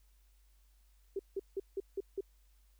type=tone bursts; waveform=sine; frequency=390.8 Hz; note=G4; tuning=5 cents flat; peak=-33 dBFS; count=6; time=1.16-2.208 s; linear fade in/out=5 ms; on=33 ms; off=170 ms; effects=added 49 Hz sine -63 dBFS peak until 2.79 s + white hiss -75 dBFS RMS until 2.79 s